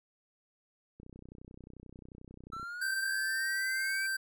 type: click train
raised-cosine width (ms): 3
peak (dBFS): -37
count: 52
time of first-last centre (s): 1-2.629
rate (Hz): 31.3
type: exponential sweep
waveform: triangle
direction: up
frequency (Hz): 1318.5 to 2337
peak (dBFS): -37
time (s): 2.52-4.07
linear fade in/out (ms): 10
type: tone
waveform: square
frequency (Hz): 1564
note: G6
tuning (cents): -4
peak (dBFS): -32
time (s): 2.81-4.17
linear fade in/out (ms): 10
effects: none